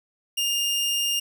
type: tone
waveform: sawtooth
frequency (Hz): 2817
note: F7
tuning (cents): +14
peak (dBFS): -19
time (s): 0.37-1.2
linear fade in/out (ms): 10
effects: none